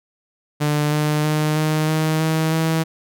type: tone with pitch steps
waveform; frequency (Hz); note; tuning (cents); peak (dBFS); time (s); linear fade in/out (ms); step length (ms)
sawtooth; 148.9 / 150.89 / 152.91 / 154.95 / 157.03 / 159.13 / 161.25; D3 / D3 / D#3 / D#3 / D#3 / D#3 / E3; +24 / +47 / -30 / -7 / +16 / +39 / -38; -13; 0.6-2.84; 20; 320
effects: none